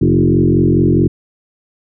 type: tone with frequency modulation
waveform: sine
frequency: 233.1 Hz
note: A#3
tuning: in tune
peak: -8 dBFS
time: 0.01-1.08 s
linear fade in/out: 10 ms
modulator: 44.7 Hz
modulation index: 3.2
effects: none